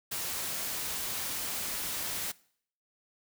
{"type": "noise", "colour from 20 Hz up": "white", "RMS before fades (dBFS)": -35, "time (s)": [0.11, 2.32], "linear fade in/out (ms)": 10, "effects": ["noise-tail reverb RT60 0.6 s tail -22 dB re dry"]}